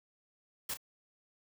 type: noise with echo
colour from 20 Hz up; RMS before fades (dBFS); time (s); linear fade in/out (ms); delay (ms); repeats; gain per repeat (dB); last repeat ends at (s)
white; -37; 0.69-0.74; 5; 32; 1; -10; 0.772
effects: none